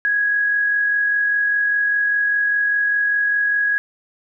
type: tone with amplitude modulation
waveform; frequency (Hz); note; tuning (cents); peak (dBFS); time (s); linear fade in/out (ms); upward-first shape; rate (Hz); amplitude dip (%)
sine; 1661.2; G#6; 0; -14; 0.05-3.78; 0; sine; 45; 30
effects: none

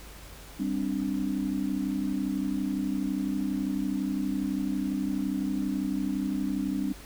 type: chord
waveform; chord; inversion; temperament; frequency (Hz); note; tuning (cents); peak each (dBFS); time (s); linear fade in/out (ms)
sine; G suspended fourth; none; equal; 196 / 261.6 / 293.7; G3 / C4 / D4; 0 / 0 / 0; -31; 0.59-6.93; 10
effects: added 50 Hz sine -48 dBFS peak until 7.05 s + pink hiss -48 dBFS RMS until 7.05 s

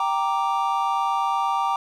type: chord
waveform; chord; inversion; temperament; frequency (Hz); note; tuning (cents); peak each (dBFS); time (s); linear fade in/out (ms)
triangle; G minor; none; equal; 784 / 932.3 / 1174.7; G5 / Bb5 / D6; 0 / 0 / 0; -23; 0-1.76; 2
effects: none

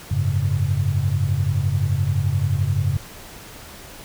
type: chord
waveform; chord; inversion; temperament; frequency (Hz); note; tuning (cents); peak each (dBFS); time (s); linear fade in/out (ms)
sine; F# suspended second; none; just; 92.5 / 104.06 / 138.75; F#2 / G#2 / C#3; 0 / +4 / +2; -22; 0.11-2.97; 5
effects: pink hiss -40 dBFS RMS until 4.04 s

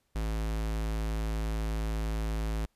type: tone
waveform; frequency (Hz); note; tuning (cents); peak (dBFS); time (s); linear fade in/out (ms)
square; 54.2; A1; -25; -30; 0.15-2.66; 10
effects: pink hiss -75 dBFS RMS until 2.75 s + resampled to 32000 Hz

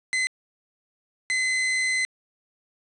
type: tone bursts at uneven times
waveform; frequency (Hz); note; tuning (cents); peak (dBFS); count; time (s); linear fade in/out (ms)
40% pulse; 2041; C7; -44; -21; 2; 0.13-0.27 / 1.3-2.05; 0
effects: resampled to 24000 Hz + 8-bit

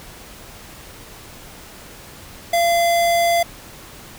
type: tone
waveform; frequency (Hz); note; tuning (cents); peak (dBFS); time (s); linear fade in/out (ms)
square; 684; F5; -36; -15; 2.53-3.43; 5
effects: pink hiss -40 dBFS RMS until 4.18 s

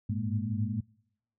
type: tone cluster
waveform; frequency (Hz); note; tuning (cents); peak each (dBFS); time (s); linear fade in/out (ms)
sine; 101.5 / 105.4 / 112.8 / 209.9 / 235.7; G#2 / G#2 / A2 / G#3 / A#3; -39 / +26 / +44 / +19 / +19; -34 / -36 / -35 / -34 / -37; 0.09-0.81; 10
effects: noise-tail reverb RT60 0.8 s tail -26 dB re dry

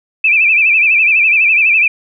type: tone with vibrato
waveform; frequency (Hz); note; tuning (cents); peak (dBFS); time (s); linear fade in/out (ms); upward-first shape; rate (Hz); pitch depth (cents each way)
sine; 2489; D#7; 0; -7; 0.24-1.88; 5; sine; 12; 110
effects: none

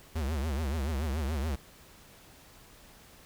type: tone with vibrato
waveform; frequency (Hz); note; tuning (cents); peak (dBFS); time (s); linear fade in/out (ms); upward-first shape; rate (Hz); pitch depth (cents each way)
square; 73.42; D2; 0; -30; 0.15-1.56; 10; triangle; 7; 230
effects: pink hiss -55 dBFS RMS until 3.25 s

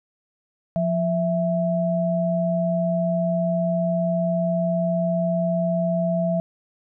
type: tone pair together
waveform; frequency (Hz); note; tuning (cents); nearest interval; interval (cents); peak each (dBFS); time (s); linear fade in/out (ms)
sine; 174.81 / 660; F3 / E5; +2 / +2; octave + major seventh; 2300; -22; 0.76-6.4; 0
effects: none

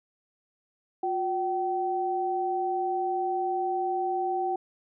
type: tone pair together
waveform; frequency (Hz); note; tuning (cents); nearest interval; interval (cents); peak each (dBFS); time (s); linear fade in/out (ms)
sine; 358.9 / 766.2; F4 / G5; +47 / -40; octave + minor second; 1313; -30 / -27; 1.03-4.56; 5
effects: none

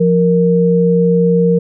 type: tone pair together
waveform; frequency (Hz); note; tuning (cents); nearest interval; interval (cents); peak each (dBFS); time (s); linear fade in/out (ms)
sine; 174.61 / 466.2; F3 / A#4; 0 / 0; octave + perfect fourth; 1700; -11; 0-1.59; 10
effects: none

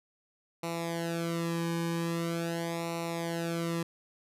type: tone with flanger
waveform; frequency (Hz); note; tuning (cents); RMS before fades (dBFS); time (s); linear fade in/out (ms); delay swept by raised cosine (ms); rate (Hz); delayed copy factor
sawtooth; 167.9; E3; +32; -33; 0.63-3.83; 5; 0.61 to 1.5; 0.43; -0.9
effects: resampled to 32000 Hz

